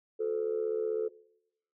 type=tone with amplitude modulation; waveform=sine; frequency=437.6 Hz; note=A4; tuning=9 cents flat; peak=-24 dBFS; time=0.19-1.09 s; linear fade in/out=20 ms; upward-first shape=sine; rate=75.9 Hz; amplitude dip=80%; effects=noise-tail reverb RT60 0.8 s tail -22 dB re dry + tanh soft clip ceiling -22 dBFS